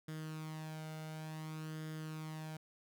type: tone with flanger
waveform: sawtooth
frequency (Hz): 156.7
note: D#3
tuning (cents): +13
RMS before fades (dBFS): -45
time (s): 0.08-2.57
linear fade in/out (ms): 5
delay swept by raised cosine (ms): 0.59 to 1.41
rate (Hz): 0.56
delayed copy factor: +0.55
effects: none